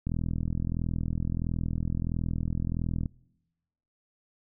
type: click train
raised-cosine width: 5 ms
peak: -18 dBFS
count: 125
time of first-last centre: 0.07-3.058 s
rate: 41.5 Hz
effects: noise-tail reverb RT60 1.0 s tail -25 dB re dry